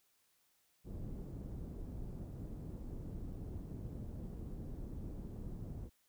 pink low-pass noise, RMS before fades -45 dBFS, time 0.84-5.9 s, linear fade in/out 50 ms, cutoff 280 Hz, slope 12 dB/octave, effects white hiss -75 dBFS RMS until 6.08 s

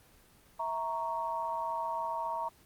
sine chord, A# diminished, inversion second, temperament equal with one note detuned, 653.9 / 932.3 / 1108.7 Hz, E5 / A#5 / C#6, -14 / 0 / 0 cents, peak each -39 / -33 / -39 dBFS, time 0.59-2.49 s, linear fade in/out 10 ms, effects pink hiss -61 dBFS RMS until 2.65 s + Opus 24 kbps

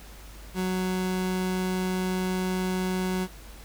30% pulse tone, 185 Hz, F#3, in tune, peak -23 dBFS, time 0.54-3.28 s, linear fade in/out 50 ms, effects added 50 Hz sine -44 dBFS peak until 3.64 s + pink hiss -49 dBFS RMS until 3.64 s

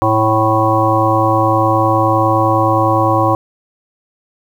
harmonic tone, 109.8 Hz, A2, 3 cents flat, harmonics 1 / 3 / 5 / 7 / 9 / 10, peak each -17 / -17 / -17 / -17 / -17 / -17 dBFS, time 0.02-3.35 s, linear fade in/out 0 ms, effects 7-bit

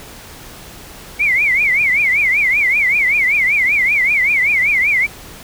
sine tone with vibrato, 2200 Hz, C#7, 14 cents flat, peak -11 dBFS, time 1.19-5.07 s, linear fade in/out 20 ms, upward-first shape triangle, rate 5.2 Hz, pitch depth 210 cents each way, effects pink hiss -36 dBFS RMS until 5.43 s

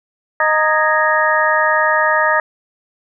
harmonic tone with a mistuned harmonic, 310.1 Hz, D#4, 6 cents flat, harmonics 2 / 3 / 4 / 5 / 6, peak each -18 / -18 / -18 / -18 / -18 dBFS, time 0.4-2.4 s, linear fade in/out 2 ms, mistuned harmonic 5, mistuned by +120 cents, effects none

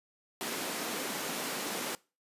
pink high-pass noise, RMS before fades -36 dBFS, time 0.41-1.95 s, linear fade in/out 0 ms, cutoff 210 Hz, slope 24 dB/octave, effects noise-tail reverb RT60 0.3 s tail -22 dB re dry + resampled to 32000 Hz

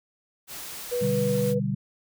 white noise, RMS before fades -38 dBFS, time 0.47-1.55 s, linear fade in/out 50 ms
sine tone, 488.8 Hz, B4, 18 cents flat, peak -24 dBFS, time 0.91-1.6 s, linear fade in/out 20 ms
sine chord, G major, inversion first, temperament equal, 123.47 / 146.83 / 196 Hz, B2 / D3 / G3, 0 / 0 / 0 cents, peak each -30 / -29 / -27 dBFS, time 1.01-1.75 s, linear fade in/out 10 ms
effects none

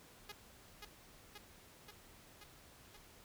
5% pulse tone with echo, 415.3 Hz, G#4, in tune, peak -35 dBFS, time 0.29-0.32 s, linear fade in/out 5 ms, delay 530 ms, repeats 5, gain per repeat -2 dB, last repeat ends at 2.97 s, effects pink hiss -61 dBFS RMS until 3.24 s

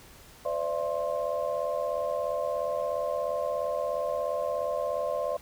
sine tone cluster, 510 / 587 / 670 / 1056 Hz, C5 / D5 / E5 / C6, -44 / -1 / +28 / +16 cents, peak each -33 / -30 / -34 / -37 dBFS, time 0.45-5.37 s, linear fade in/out 5 ms, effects pink hiss -52 dBFS RMS until 5.41 s

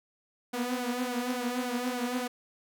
sawtooth tone with flanger, 246.9 Hz, B3, in tune, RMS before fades -32 dBFS, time 0.53-2.28 s, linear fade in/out 10 ms, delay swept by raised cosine 1.3 to 5.8 ms, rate 3.5 Hz, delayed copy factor +0.7, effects none

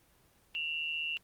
sine tone pair together, 2720 / 2875 Hz, F7 / F7, -46 / +50 cents, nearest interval minor second, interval 96 cents, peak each -34 / -38 dBFS, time 0.55-1.17 s, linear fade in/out 0 ms, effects pink hiss -66 dBFS RMS until 1.23 s + Opus 24 kbps

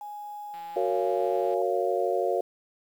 sine tone, 830.6 Hz, G#5, in tune, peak -36 dBFS, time 0.01-1.62 s, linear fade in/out 2 ms
click train, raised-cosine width 0.3 ms, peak -36 dBFS, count 172, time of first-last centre 0.54-1.54 s, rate 171 Hz
sine chord, Gb major seventh, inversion none, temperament just, 370 / 462.5 / 555 / 693.7 Hz, Gb4 / Bb4 / Db5 / F5, 0 / -14 / +2 / -12 cents, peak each -29 dBFS, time 0.76-2.41 s, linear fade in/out 5 ms
effects 9-bit

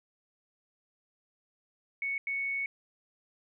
sine tone bursts at uneven times, 2217 Hz, C#7, in tune, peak -30 dBFS, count 2, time 2.02-2.18 / 2.27-2.66 s, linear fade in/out 2 ms, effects none

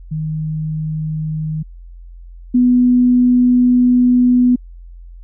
sine tone pair in turn, 155.56 / 247.7 Hz, D#3 / B3, 0 / +5 cents, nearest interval minor sixth, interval 805 cents, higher second, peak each -18 / -8 dBFS, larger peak second, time 0.11-1.63 / 2.54-4.56 s, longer second, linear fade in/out 10 ms, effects added 43 Hz sine -33 dBFS peak until 5.23 s

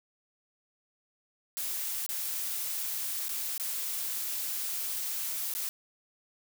blue noise with dropouts, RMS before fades -34 dBFS, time 1.57-5.69 s, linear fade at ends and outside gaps 0 ms, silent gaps 2.063-2.09 / 3.283-3.292 / 3.578-3.598 / 5.538-5.55 s, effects none

